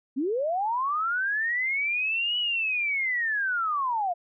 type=linear two-way sweep; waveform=sine; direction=up then down; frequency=242.6 to 2960 to 672 Hz; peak=-24 dBFS; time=0.16-4.14 s; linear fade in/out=20 ms; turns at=2.38 s; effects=none